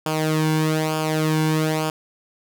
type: tone with flanger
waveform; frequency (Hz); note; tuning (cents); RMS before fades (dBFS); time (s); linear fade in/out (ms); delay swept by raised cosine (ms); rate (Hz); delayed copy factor
sawtooth; 156.4; D#3; +9; -21; 0.06-1.9; 2; 0.5 to 1.6; 1.1; -0.7
effects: none